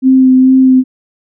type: tone with vibrato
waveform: sine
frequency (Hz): 260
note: C4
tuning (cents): -11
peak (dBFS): -3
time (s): 0.02-0.84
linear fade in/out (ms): 50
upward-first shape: sine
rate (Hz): 2.3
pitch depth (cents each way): 15
effects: none